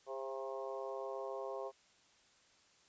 harmonic tone with a mistuned harmonic, 134.3 Hz, C3, 46 cents sharp, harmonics 3 / 4 / 5 / 6 / 7 / 8, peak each -45 / -44 / -47 / -52 / -52 / -50 dBFS, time 0.06-1.72 s, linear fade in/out 50 ms, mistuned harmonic 4, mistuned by -21 cents, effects white hiss -68 dBFS RMS until 2.88 s + resampled to 16000 Hz

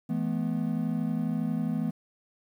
triangle chord, E suspended fourth, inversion none, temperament equal with one note detuned, 164.81 / 214.6 / 246.9 Hz, E3 / A3 / B3, 0 / -43 / 0 cents, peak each -29 dBFS, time 0.09-1.91 s, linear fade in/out 10 ms, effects 10-bit

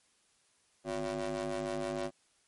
25% pulse ring-modulated tone, 103.83 Hz, G#2, in tune, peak -27 dBFS, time 0.84-2.11 s, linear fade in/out 50 ms, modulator 464 Hz, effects white hiss -70 dBFS RMS until 2.47 s + MP3 48 kbps

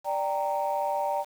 sine chord, G minor, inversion second, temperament equal with one note detuned, 587.3 / 784 / 926.4 Hz, D5 / G5 / Bb5, 0 / 0 / -11 cents, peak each -29 dBFS, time 0.04-1.25 s, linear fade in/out 50 ms, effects tanh soft clip ceiling -18 dBFS + 8-bit

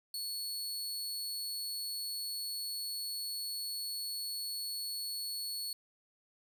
sawtooth tone, 4400 Hz, C#8, 14 cents flat, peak -34 dBFS, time 0.14-5.73 s, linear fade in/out 2 ms, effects none

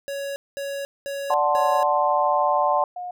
square tone bursts, 558 Hz, C#5, 11 cents sharp, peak -28 dBFS, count 4, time 0.08-1.83 s, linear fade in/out 0 ms, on 280 ms, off 210 ms
sine chord, D dominant seventh, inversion none, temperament equal, 587.3 / 740 / 880 / 1046.5 Hz, D5 / F#5 / A5 / C6, 0 / 0 / 0 / 0 cents, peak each -23 dBFS, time 1.3-2.84 s, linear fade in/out 2 ms
sine tone, 718 Hz, F5, 48 cents sharp, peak -29 dBFS, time 2.96-3.11 s, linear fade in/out 5 ms
effects none

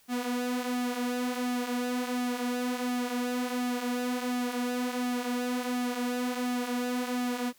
sawtooth tone with flanger, 246.9 Hz, B3, in tune, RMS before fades -31 dBFS, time 0.08-7.53 s, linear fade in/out 50 ms, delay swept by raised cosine 1.9 to 7.2 ms, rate 1.4 Hz, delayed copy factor -0.6, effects white hiss -62 dBFS RMS until 7.58 s

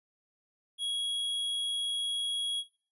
square tone, 3319 Hz, G#7, 2 cents flat, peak -31 dBFS, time 0.78-2.64 s, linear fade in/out 50 ms, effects noise-tail reverb RT60 0.4 s tail -17 dB re dry + resampled to 24000 Hz

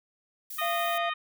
violet noise, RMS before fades -39 dBFS, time 0.5-0.98 s, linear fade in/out 5 ms
harmonic tone, 617 Hz, D#5, 15 cents flat, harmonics 2 / 3 / 4 / 5 / 6, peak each -31 / -35 / -37 / -39 / -41 dBFS, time 0.58-1.14 s, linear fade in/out 10 ms
triangle tone, 685 Hz, F5, 34 cents flat, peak -27 dBFS, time 0.61-1.1 s, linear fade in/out 10 ms
effects none

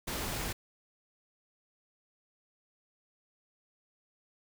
pink noise, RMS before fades -36 dBFS, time 0.07-0.53 s, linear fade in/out 10 ms, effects none

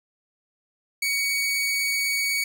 sawtooth tone, 2246 Hz, C#7, 22 cents sharp, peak -19 dBFS, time 1.02-2.44 s, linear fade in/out 5 ms, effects 8-bit

